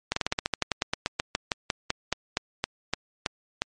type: slowing click train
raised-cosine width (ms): 0.2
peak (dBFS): -7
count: 24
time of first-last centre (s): 0.12-3.62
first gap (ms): 44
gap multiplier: 1.1
effects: MP3 48 kbps